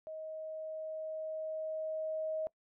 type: tone with level ramp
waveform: sine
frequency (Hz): 630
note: D#5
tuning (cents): +21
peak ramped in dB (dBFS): -41 to -33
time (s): 0.07-2.47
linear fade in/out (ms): 0
effects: noise-tail reverb RT60 0.1 s tail -22 dB re dry